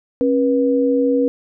sine tone pair together, 272 / 484.7 Hz, C#4 / B4, -33 / -32 cents, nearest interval minor seventh, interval 1001 cents, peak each -16 dBFS, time 0.21-1.28 s, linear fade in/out 0 ms, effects none

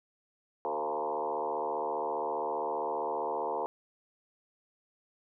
sine tone with frequency modulation, 690 Hz, F5, 21 cents flat, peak -30 dBFS, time 0.65-3.66 s, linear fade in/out 0 ms, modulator 75.1 Hz, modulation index 4.1, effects none

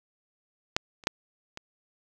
clicks, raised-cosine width 0.2 ms, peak -6 / -30 / -6 / -21 dBFS, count 4, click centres 0.765 / 1.038 / 1.071 / 1.574 s, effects none

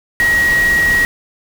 sine tone in noise, 1900 Hz, A#6, 33 cents sharp, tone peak -10 dBFS, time 0.2-1.05 s, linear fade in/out 0 ms, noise pink, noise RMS -23 dBFS, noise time 0.2-1.05 s, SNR +10 dB, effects none

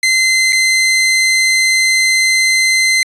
sawtooth tone with dropouts, 2066 Hz, C7, 22 cents flat, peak -6 dBFS, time 0.03-3.03 s, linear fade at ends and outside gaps 2 ms, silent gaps 0.524-0.528 s, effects resampled to 22050 Hz

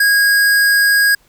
square tone, 1641 Hz, G#6, 21 cents flat, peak -10 dBFS, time 0-1.15 s, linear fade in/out 5 ms, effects pink hiss -54 dBFS RMS until 1.28 s

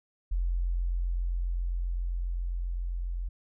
sine tone with level ramp, 43.76 Hz, F1, 4 cents sharp, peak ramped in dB -25 to -30 dBFS, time 0.31-3.29 s, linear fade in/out 10 ms, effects none

